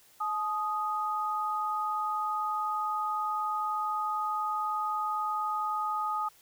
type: tone pair together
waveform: sine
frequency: 856 / 1244.5 Hz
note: A5 / D#6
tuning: -48 / 0 cents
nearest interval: tritone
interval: 648 cents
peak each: -33 / -30 dBFS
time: 0.2-6.29 s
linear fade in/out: 10 ms
effects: white hiss -60 dBFS RMS until 6.41 s